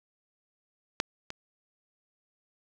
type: clicks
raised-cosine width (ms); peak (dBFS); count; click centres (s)
0.2; -8 / -20; 2; 1.001 / 1.304
effects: none

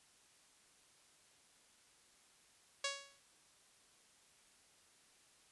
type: tone with exponential decay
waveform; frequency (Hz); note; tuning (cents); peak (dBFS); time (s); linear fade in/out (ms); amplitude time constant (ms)
5% pulse; 557; C#5; +8; -23; 2.84-3.2; 5; 77
effects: white hiss -68 dBFS RMS until 5.51 s + resampled to 24000 Hz

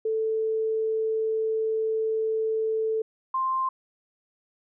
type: tone pair in turn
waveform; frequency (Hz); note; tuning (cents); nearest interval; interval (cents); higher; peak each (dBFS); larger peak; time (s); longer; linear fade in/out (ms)
sine; 441.1 / 1049.1; A4 / C6; +4 / +4; octave + minor third; 1500; second; -23; neither; 0.05-3.02 / 3.34-3.69; first; 5
effects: none

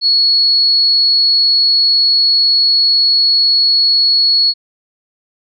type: tone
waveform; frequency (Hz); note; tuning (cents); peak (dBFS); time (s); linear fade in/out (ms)
sine; 4362; C#8; -29; -8; 0.01-4.54; 50
effects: none

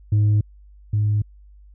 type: tone pair in turn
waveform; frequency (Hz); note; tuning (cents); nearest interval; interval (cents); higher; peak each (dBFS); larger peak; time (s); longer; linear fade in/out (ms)
sine; 105 / 105; G#2 / G#2; +19 / +19; unison; 0; neither; -11 / -15; first; 0.12-0.41 / 0.93-1.22; neither; 5
effects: tanh soft clip ceiling -13 dBFS + added 50 Hz sine -44 dBFS peak until 1.74 s

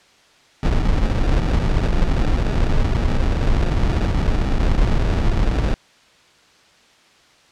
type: noise with sample-and-hold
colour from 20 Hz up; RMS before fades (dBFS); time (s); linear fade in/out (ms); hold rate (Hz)
brown; -17; 0.63-5.74; 0; 1050
effects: white hiss -52 dBFS RMS until 7.51 s + low-pass 5000 Hz 12 dB/octave

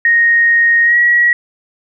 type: tone with pitch glide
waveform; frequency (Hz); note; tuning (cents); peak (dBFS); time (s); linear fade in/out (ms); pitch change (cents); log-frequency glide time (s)
sine; 1864.7 to 1916; A#6 to A#6; 0 to +47; -7; 0.05-1.33; 2; +47; 0.84-0.97
effects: none

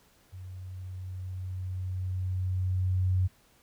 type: tone with level ramp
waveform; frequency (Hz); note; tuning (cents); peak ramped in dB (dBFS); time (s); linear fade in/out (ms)
sine; 92.5; F#2; 0; -40 to -22; 0.32-3.28; 20
effects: pink hiss -63 dBFS RMS until 3.62 s

